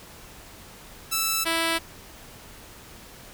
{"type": "tone pair in turn", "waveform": "5% pulse", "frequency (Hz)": [1318.5, 329.6], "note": ["E6", "E4"], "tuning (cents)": [0, 0], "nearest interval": "2 octaves", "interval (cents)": 2400, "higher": "first", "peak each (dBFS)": -11, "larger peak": "neither", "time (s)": [[1.11, 1.45], [1.45, 1.79]], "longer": "neither", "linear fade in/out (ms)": 20, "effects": ["pink hiss -46 dBFS RMS until 3.33 s"]}